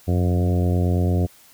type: harmonic tone with a mistuned harmonic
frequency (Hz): 89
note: F2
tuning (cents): +33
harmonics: 1 / 2 / 3 / 4 / 5 / 6 / 7 / 8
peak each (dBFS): -18 / -24 / -28 / -30 / -32 / -34 / -35 / -36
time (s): 0.07-1.27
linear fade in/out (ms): 20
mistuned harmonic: 1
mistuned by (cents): +26
effects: white hiss -51 dBFS RMS until 1.53 s